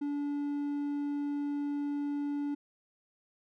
triangle tone, 288.2 Hz, D4, 33 cents flat, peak -29 dBFS, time 0.01-2.55 s, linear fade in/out 10 ms, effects none

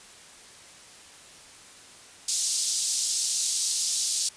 white band-pass noise, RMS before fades -27 dBFS, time 2.28-4.29 s, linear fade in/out 5 ms, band 4300 to 9200 Hz, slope 24 dB/octave, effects white hiss -49 dBFS RMS until 4.36 s + resampled to 22050 Hz

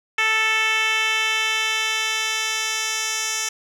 10% pulse tone with band-pass filter sweep, 440 Hz, A4, in tune, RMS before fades -22 dBFS, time 0.18-3.49 s, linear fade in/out 5 ms, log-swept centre 2400 to 5600 Hz, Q 1.6, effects none

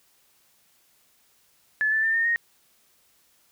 sine tone with pitch steps, 1726 / 1759.2 / 1793.1 / 1827.6 / 1862.7 Hz, A6 / A6 / A6 / A#6 / A#6, -34 / -1 / +32 / -35 / -2 cents, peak -20 dBFS, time 1.81-2.36 s, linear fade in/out 0 ms, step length 110 ms, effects white hiss -63 dBFS RMS until 3.51 s

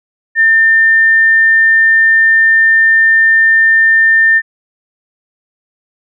sine tone, 1800 Hz, A6, 39 cents sharp, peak -5 dBFS, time 0.35-4.42 s, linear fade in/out 50 ms, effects none

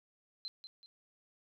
sine tone with echo, 4100 Hz, C8, 36 cents flat, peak -39 dBFS, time 0.45-0.48 s, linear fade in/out 0 ms, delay 190 ms, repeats 2, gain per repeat -8 dB, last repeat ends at 0.86 s, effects none

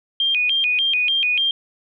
sine tone with vibrato, 2809 Hz, F7, 9 cents sharp, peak -16 dBFS, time 0.2-1.51 s, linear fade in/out 2 ms, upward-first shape square, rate 3.4 Hz, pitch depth 220 cents each way, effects none

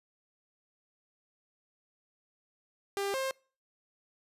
sawtooth tone pair in turn, 398.1 / 531.4 Hz, G4 / C5, +27 / +27 cents, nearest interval perfect fourth, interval 500 cents, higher second, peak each -27 dBFS, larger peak neither, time 2.97-3.14 / 3.14-3.31 s, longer neither, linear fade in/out 0 ms, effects noise-tail reverb RT60 0.4 s tail -26 dB re dry + resampled to 32000 Hz

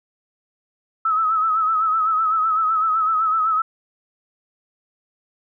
sine tone with vibrato, 1292 Hz, E6, 35 cents flat, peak -16 dBFS, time 1.05-3.62 s, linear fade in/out 5 ms, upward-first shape sine, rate 7.9 Hz, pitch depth 53 cents each way, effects none

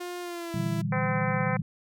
sawtooth tone with pitch glide, 354.4 to 332.6 Hz, F4 to E4, +25 to +16 cents, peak -30 dBFS, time 0-0.82 s, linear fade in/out 10 ms, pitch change -109 cents, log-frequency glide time 0.21-0.55 s
sine chord, E half-diminished seventh, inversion second, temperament equal with one note detuned, 116.54 / 148.8 / 164.81 / 196 Hz, Bb2 / D3 / E3 / G3, 0 / +23 / 0 / 0 cents, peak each -32 dBFS, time 0.54-1.62 s, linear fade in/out 5 ms
harmonic tone, 256.6 Hz, C4, 34 cents flat, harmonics 2 / 3 / 4 / 5 / 6 / 7 / 8 / 9, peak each -32 / -34 / -35 / -36 / -37 / -37 / -38 / -39 dBFS, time 0.92-1.57 s, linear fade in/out 5 ms
effects none

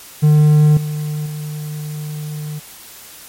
triangle tone with level steps, 150.9 Hz, D3, 47 cents sharp, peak -5 / -17 / -21 dBFS, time 0.22-2.6 s, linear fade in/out 20 ms, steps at 0.77 / 1.26 s, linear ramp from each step 2 ms, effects white hiss -38 dBFS RMS until 3.28 s + MP3 64 kbps

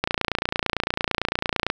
click train, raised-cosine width 0.3 ms, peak -5 dBFS, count 49, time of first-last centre 0.04-1.701 s, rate 28.9 Hz, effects none

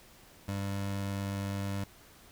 25% pulse tone, 99 Hz, G2, 18 cents sharp, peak -29 dBFS, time 0.48-1.84 s, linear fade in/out 5 ms, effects pink hiss -57 dBFS RMS until 2.31 s

